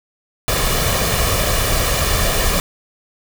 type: noise with comb filter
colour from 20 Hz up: pink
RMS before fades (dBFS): -17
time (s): 0.48-2.6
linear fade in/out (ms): 0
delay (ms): 1.7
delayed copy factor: +0.55
effects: none